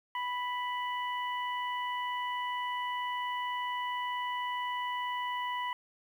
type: harmonic tone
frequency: 987.8 Hz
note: B5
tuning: in tune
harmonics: 1 / 2 / 3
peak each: -33 / -39 / -43 dBFS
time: 0.15-5.73 s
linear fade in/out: 2 ms
effects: 10-bit